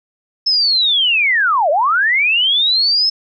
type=linear two-way sweep; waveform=sine; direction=down then up; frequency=5270 to 554.4 to 5270 Hz; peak=-11 dBFS; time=0.46-3.1 s; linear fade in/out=10 ms; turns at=1.7 s; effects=none